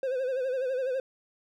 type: tone with vibrato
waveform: triangle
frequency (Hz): 518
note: C5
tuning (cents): -17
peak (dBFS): -25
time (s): 0.03-1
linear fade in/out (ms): 2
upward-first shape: sine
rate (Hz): 12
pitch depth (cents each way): 76
effects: none